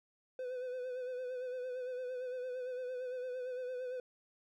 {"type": "tone with vibrato", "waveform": "triangle", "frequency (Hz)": 504, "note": "B4", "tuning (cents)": 35, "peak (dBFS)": -36, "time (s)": [0.39, 4], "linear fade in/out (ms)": 2, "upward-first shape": "sine", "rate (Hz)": 8.8, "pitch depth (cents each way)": 41, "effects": []}